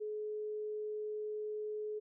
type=tone; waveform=sine; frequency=425.1 Hz; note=G#4; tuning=40 cents sharp; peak=-37 dBFS; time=0-2 s; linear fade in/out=20 ms; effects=none

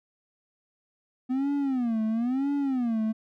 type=tone with vibrato; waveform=triangle; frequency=249.6 Hz; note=B3; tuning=19 cents sharp; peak=-22 dBFS; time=1.29-3.13 s; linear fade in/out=20 ms; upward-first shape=sine; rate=1 Hz; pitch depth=230 cents each way; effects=none

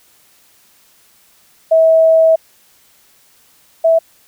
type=tone pair in turn; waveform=sine; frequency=647 / 655.3 Hz; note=E5 / E5; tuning=-32 / -10 cents; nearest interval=unison; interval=22 cents; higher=second; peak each=-6 / -7 dBFS; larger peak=first; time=1.71-2.36 / 3.84-3.99 s; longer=first; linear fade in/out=10 ms; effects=white hiss -51 dBFS RMS until 4.27 s

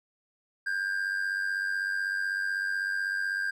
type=tone with amplitude modulation; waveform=triangle; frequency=1595 Hz; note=G6; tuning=30 cents sharp; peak=-23 dBFS; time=0.66-3.51 s; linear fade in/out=10 ms; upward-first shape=sine; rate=96 Hz; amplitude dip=65%; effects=none

